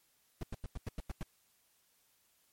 brown noise bursts, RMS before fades -38 dBFS, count 8, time 0.41-1.23 s, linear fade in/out 2 ms, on 22 ms, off 92 ms, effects white hiss -72 dBFS RMS until 2.52 s + MP3 64 kbps

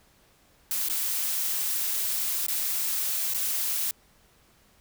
blue noise with dropouts, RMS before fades -28 dBFS, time 0.71-3.91 s, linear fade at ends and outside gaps 1 ms, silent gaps 0.886-0.898 / 2.465-2.483 / 3.337-3.345 s, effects pink hiss -61 dBFS RMS until 4.8 s

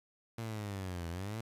sawtooth linear two-way sweep, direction down then up, 115.9 to 82.5 to 115.9 Hz, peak -34 dBFS, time 0.38-1.41 s, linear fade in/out 5 ms, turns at 1.09 s, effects resampled to 32000 Hz + 10-bit

